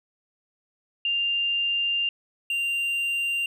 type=tone pair in turn; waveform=sine / triangle; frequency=2794 / 2780 Hz; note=F7 / F7; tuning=0 / -9 cents; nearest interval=unison; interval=9 cents; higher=first; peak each=-22 dBFS; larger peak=neither; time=1.05-2.09 / 2.5-3.46 s; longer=first; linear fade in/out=2 ms; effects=none